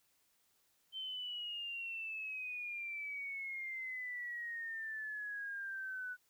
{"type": "exponential sweep", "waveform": "sine", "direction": "down", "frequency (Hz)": [3113, 1478], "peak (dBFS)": -40, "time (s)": [0.92, 6.17], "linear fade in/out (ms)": 50, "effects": ["white hiss -75 dBFS RMS until 6.29 s"]}